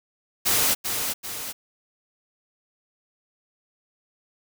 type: noise with echo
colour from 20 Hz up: white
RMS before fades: -21 dBFS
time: 0.45-0.75 s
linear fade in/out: 20 ms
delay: 390 ms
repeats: 2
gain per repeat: -6 dB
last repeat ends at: 1.53 s
effects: none